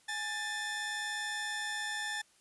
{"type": "tone pair together", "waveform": "sawtooth", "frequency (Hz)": [836.2, 1773], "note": ["G#5", "A6"], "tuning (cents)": [12, 13], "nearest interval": "octave + minor second", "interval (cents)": 1301, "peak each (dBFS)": [-38, -32], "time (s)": [0.08, 2.22], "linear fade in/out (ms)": 10, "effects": ["white hiss -66 dBFS RMS until 2.4 s", "resampled to 24000 Hz"]}